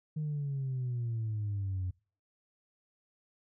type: exponential sweep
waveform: sine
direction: down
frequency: 155.56 to 90.2 Hz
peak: -30 dBFS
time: 0.16-1.91 s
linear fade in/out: 10 ms
effects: noise-tail reverb RT60 0.4 s tail -25 dB re dry + tanh soft clip ceiling -29 dBFS

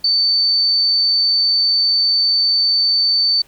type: tone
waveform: sine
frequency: 4545 Hz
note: C#8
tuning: 42 cents sharp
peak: -12 dBFS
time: 0.04-3.42 s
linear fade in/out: 5 ms
effects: pink hiss -51 dBFS RMS until 3.47 s

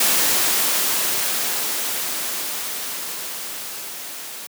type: noise with level ramp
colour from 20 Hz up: white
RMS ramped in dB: -17 to -34 dBFS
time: 0-4.47 s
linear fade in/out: 5 ms
effects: high-pass 200 Hz 12 dB/octave

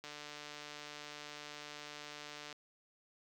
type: click train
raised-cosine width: 0.2 ms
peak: -30 dBFS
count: 369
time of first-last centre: 0.04-2.526 s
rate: 148 Hz
effects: high-pass 60 Hz 12 dB/octave + 10-bit

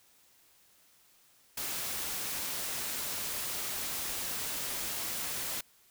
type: noise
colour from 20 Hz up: white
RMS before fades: -36 dBFS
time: 1.57-5.61 s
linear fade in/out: 5 ms
effects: white hiss -64 dBFS RMS until 5.9 s

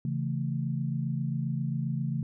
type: chord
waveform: sine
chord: A major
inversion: first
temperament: just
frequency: 137.5 / 165 / 220 Hz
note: C#3 / E3 / A3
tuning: -14 / +2 / 0 cents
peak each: -30 / -33 / -35 dBFS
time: 0.05-2.23 s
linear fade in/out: 2 ms
effects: none

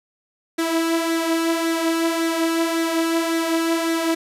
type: tone with flanger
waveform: sawtooth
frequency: 329.6 Hz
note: E4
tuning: in tune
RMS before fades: -21 dBFS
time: 0.58-4.15 s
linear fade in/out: 10 ms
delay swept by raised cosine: 0.5 to 3.8 ms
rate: 1.8 Hz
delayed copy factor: +0.5
effects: resampled to 32000 Hz + 8-bit

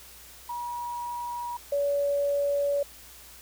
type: tone pair in turn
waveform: sine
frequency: 960 / 569 Hz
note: B5 / C#5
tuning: -49 / +45 cents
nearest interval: major sixth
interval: 906 cents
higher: first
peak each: -31 / -23 dBFS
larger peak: second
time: 0.49-1.57 / 1.72-2.83 s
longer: second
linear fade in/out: 5 ms
effects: added 60 Hz sine -56 dBFS peak until 3.41 s + white hiss -49 dBFS RMS until 3.41 s

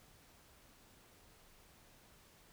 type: silence
effects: pink hiss -64 dBFS RMS until 2.52 s

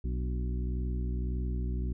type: harmonic tone with a mistuned harmonic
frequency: 61.74 Hz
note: B1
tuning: in tune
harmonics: 1 / 2 / 3 / 4 / 5 / 6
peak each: -30 / -39 / -41 / -44 / -47 / -47 dBFS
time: 0.04-1.93 s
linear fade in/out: 5 ms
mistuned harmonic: 5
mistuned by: -64 cents
effects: none

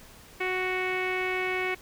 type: tone with low-pass filter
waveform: sawtooth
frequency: 370 Hz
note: F#4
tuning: in tune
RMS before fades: -29 dBFS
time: 0.4-1.75 s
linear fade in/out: 10 ms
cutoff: 2300 Hz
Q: 6.2
effects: pink hiss -51 dBFS RMS until 1.81 s

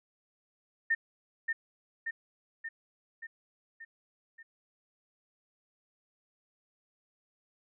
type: tone with echo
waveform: sine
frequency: 1817 Hz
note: A#6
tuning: 45 cents flat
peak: -24 dBFS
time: 0.9-0.95 s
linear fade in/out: 10 ms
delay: 580 ms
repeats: 6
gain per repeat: -4 dB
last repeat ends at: 4.43 s
effects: none

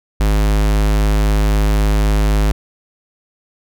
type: tone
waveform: square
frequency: 51.91 Hz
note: G#1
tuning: in tune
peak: -12 dBFS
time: 0.2-2.52 s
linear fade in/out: 5 ms
effects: none

